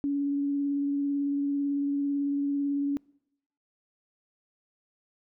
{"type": "tone with vibrato", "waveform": "sine", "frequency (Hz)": 282.8, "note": "C#4", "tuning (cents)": 35, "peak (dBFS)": -25, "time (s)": [0.04, 2.97], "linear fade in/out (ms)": 0, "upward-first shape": "triangle", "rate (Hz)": 18, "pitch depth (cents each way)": 16, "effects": ["noise-tail reverb RT60 0.8 s tail -26 dB re dry"]}